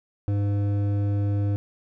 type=tone with hard clipping; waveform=sine; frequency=101.4 Hz; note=G#2; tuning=41 cents flat; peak=-23 dBFS; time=0.28-1.56 s; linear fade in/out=0 ms; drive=10 dB; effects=none